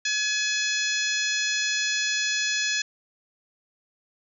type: harmonic tone with a mistuned harmonic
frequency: 847 Hz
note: G#5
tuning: 34 cents sharp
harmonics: 2 / 3 / 4 / 5 / 6 / 7 / 8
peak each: -28 / -30 / -31 / -32 / -33 / -33 / -34 dBFS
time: 0.05-2.82 s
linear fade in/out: 5 ms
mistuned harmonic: 5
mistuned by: -22 cents
effects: none